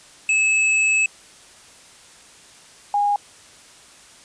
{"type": "tone pair in turn", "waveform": ["square", "sine"], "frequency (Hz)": [2598, 818.3], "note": ["E7", "G#5"], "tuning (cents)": [-26, -26], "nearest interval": "octave + minor sixth", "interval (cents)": 2000, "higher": "first", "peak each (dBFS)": -16, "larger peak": "neither", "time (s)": [[0.29, 1.06], [2.94, 3.16]], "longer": "first", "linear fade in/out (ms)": 2, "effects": ["white hiss -47 dBFS RMS until 4.24 s", "resampled to 22050 Hz"]}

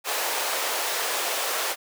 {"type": "high-pass noise", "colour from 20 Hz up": "pink", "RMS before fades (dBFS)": -27, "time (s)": [0.04, 1.76], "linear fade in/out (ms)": 50, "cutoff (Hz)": 480, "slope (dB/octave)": 24, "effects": []}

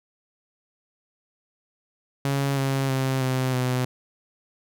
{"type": "tone with pitch steps", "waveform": "sawtooth", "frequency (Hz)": [138.59, 135.58, 132.64, 129.76, 126.94], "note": ["C#3", "C#3", "C3", "C3", "B2"], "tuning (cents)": [0, -38, 24, -14, 48], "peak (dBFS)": -18, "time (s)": [2.25, 3.85], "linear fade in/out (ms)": 2, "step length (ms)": 320, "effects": []}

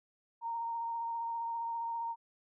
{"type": "tone with vibrato", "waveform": "sine", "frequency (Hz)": 926, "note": "A#5", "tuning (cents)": -12, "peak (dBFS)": -34, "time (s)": [0.41, 2.16], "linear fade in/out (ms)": 50, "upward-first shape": "sine", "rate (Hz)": 15, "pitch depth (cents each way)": 15, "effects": []}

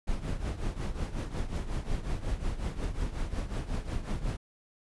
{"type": "noise with tremolo", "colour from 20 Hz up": "brown", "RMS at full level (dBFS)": -29, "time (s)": [0.07, 4.37], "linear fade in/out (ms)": 10, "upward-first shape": "triangle", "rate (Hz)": 5.5, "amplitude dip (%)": 80, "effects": ["resampled to 24000 Hz"]}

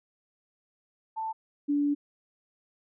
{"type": "tone pair in turn", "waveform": "sine", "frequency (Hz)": [885, 288.9], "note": ["A5", "D4"], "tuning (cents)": [10, -28], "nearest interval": "octave + perfect fifth", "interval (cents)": 1938, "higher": "first", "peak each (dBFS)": [-30, -23], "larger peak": "second", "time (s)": [[1.16, 1.33], [1.68, 1.95]], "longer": "second", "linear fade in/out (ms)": 20, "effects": []}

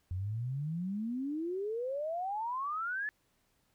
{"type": "exponential sweep", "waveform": "sine", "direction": "up", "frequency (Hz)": [87.31, 1754], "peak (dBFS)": -33, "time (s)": [0.11, 3.09], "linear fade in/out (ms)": 0, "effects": ["pink hiss -74 dBFS RMS until 3.74 s"]}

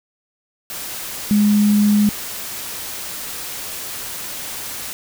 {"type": "tone in noise", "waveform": "sine", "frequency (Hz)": 207.7, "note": "G#3", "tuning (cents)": 0, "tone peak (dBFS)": -11, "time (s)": [1.31, 2.09], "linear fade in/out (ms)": 0, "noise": "white", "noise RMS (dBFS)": -29, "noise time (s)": [0.7, 4.93], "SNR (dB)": 15, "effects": []}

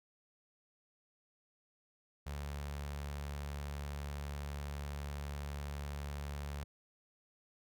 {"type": "tone with notch filter", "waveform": "sawtooth", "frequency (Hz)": 72, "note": "D2", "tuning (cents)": -34, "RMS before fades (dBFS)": -42, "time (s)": [2.26, 6.64], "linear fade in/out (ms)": 10, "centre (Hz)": 300, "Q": 1.1, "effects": []}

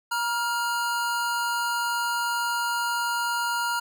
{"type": "tone pair together", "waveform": "square", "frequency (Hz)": [951, 1401.2], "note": ["A#5", "F6"], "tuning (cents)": [34, 5], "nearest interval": "perfect fifth", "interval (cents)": 671, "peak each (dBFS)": -28, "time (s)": [0.11, 3.8], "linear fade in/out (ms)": 10, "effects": []}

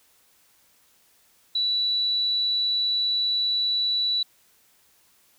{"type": "tone", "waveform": "sine", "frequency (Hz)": 3945, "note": "B7", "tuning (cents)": -3, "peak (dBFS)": -21, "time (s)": [1.55, 4.23], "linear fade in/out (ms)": 5, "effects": ["white hiss -61 dBFS RMS until 5.38 s"]}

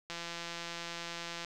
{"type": "click train", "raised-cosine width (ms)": 0.2, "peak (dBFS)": -23, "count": 230, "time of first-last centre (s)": [0.1, 1.447], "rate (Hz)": 170, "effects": []}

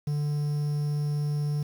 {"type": "tone with quantisation", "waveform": "triangle", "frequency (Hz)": 147.3, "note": "D3", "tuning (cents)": 6, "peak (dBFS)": -23, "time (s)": [0.07, 1.63], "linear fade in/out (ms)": 5, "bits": 8, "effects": []}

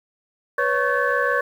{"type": "tone cluster", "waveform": "sine", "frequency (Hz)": [492.6, 559, 1108, 1530, 1729], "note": ["B4", "C#5", "C#6", "G6", "A6"], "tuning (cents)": [-5, 14, -1, -42, -31], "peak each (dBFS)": -24, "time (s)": [0.58, 1.41], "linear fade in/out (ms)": 5, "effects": ["tanh soft clip ceiling -8 dBFS", "8-bit"]}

